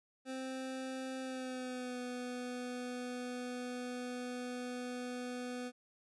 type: tone with pitch glide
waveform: 25% pulse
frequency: 261.6 to 247.9 Hz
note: C4 to B3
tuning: 0 to +7 cents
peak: -36 dBFS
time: 0.25-5.72 s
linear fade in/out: 50 ms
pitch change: -93 cents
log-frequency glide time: 1.21-1.99 s
effects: resampled to 24000 Hz